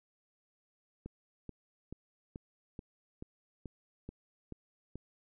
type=click train; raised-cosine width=3 ms; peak=-30 dBFS; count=10; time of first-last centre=1.06-4.956 s; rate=2.31 Hz; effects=none